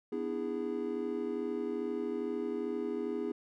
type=chord; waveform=triangle; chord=E dominant seventh; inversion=second; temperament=just; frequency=247.2 / 296.7 / 329.6 / 412 Hz; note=B3 / D4 / E4 / G#4; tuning=+2 / +18 / 0 / -14 cents; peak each=-37 / -40 / -37 / -34 dBFS; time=0.12-3.32 s; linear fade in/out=5 ms; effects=none